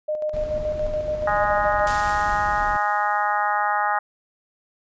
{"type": "tone with tremolo", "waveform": "sine", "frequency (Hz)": 610, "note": "D#5", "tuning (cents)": -34, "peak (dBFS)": -21, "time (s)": [0.08, 1.9], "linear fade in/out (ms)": 10, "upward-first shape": "square", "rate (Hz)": 7, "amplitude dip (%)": 45}
{"type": "noise", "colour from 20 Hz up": "brown", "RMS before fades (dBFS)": -33, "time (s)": [0.33, 2.77], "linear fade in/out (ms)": 5}
{"type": "harmonic tone", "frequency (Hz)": 207.4, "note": "G#3", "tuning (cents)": -2, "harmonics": [3, 4, 5, 6, 7, 8, 9], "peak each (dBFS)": [-33, -22, -30, -25, -29, -33, -30], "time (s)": [1.27, 3.99], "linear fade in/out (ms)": 5}
{"type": "noise with exponential decay", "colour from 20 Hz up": "white", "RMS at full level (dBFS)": -31, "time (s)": [1.87, 3.99], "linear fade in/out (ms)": 0, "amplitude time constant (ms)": 460}
{"effects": ["resampled to 16000 Hz"]}